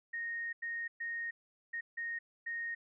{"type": "tone bursts at uneven times", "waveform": "sine", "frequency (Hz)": 1858, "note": "A#6", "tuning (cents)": -6, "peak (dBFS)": -36, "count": 6, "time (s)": [[0.13, 0.53], [0.62, 0.88], [1, 1.31], [1.73, 1.81], [1.97, 2.19], [2.46, 2.75]], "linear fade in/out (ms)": 10, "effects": []}